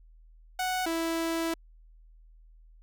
sawtooth tone pair in turn, 740 / 329.6 Hz, F#5 / E4, 0 / 0 cents, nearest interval octave + major second, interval 1400 cents, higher first, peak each -24 dBFS, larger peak neither, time 0.59-0.86 / 0.86-1.54 s, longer second, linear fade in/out 5 ms, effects added 40 Hz sine -52 dBFS peak until 2.82 s

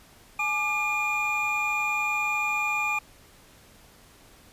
triangle tone cluster, 845 / 1188 / 2421 Hz, G#5 / D6 / D#7, +30 / +20 / -48 cents, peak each -30 / -30 / -24 dBFS, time 0.39-2.99 s, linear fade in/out 5 ms, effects pink hiss -54 dBFS RMS until 4.52 s + resampled to 32000 Hz

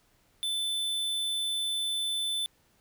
square tone, 3520 Hz, A7, in tune, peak -29 dBFS, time 0.43-2.46 s, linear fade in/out 0 ms, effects pink hiss -67 dBFS RMS until 2.8 s

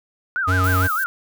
sine tone with vibrato, 1396.9 Hz, F6, in tune, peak -19 dBFS, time 0.36-1.06 s, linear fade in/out 0 ms, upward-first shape sine, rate 6.5 Hz, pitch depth 220 cents each way
square tone, 92.5 Hz, F#2, in tune, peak -18 dBFS, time 0.47-0.88 s, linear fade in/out 20 ms
violet noise, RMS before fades -31 dBFS, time 0.64-1.04 s, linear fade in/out 0 ms
effects none

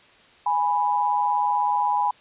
sine tone pair together, 828.4 / 987.8 Hz, G#5 / B5, -5 / 0 cents, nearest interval minor third, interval 305 cents, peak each -22 dBFS, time 0.46-2.11 s, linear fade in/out 5 ms, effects white hiss -53 dBFS RMS until 2.2 s + resampled to 8000 Hz

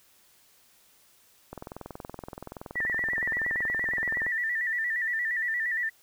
click train, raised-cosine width 1 ms, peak -24 dBFS, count 59, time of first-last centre 1.53-4.266 s, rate 21.2 Hz
sine tone with vibrato, 1864.7 Hz, A#6, in tune, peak -26 dBFS, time 2.75-5.9 s, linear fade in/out 20 ms, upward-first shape square, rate 8.6 Hz, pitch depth 71 cents each way
effects white hiss -61 dBFS RMS until 6.02 s

